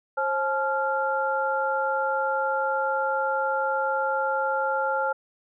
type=tone cluster; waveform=sine; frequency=535 / 859 / 1386 Hz; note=C5 / A5 / F6; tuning=+38 / -42 / -14 cents; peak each=-27 dBFS; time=0.17-5.13 s; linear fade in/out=10 ms; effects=none